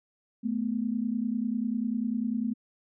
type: tone pair together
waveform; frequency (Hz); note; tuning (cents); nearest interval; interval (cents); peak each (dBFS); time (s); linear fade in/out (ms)
sine; 217.6 / 247.7; A3 / B3; -19 / +5; major second; 224; -29 / -30; 0.43-2.54; 20
effects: none